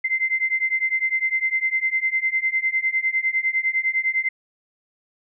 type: beating tone pair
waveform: sine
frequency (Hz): 2071 / 2080.9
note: C7 / C7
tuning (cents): -18 / -10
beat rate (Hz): 9.9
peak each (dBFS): -23 / -22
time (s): 0.04-4.29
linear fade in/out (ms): 10
effects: none